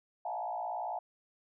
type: tone with frequency modulation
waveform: sine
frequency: 784 Hz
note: G5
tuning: in tune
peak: -34 dBFS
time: 0.25-0.99 s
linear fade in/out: 5 ms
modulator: 58.1 Hz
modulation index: 2.2
effects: none